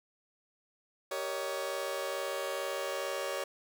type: chord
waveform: sawtooth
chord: Eb dominant seventh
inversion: first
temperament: just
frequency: 388.9 / 466.7 / 560 / 622.3 Hz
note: G4 / Bb4 / Db5 / Eb5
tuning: -14 / +2 / +18 / 0 cents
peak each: -37 / -38 / -32 / -38 dBFS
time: 1.11-3.44 s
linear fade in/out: 5 ms
effects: none